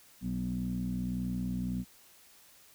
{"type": "tone with low-pass filter", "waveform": "15% pulse", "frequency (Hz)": 61.74, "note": "B1", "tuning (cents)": 0, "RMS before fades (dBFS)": -34, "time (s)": [0.21, 1.85], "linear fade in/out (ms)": 50, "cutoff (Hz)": 220, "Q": 7.6, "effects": ["white hiss -59 dBFS RMS until 2.74 s"]}